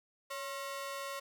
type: ring-modulated tone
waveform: sawtooth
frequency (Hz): 818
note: G#5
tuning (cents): -26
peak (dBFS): -32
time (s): 0.3-1.2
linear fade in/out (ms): 10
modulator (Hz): 260
effects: none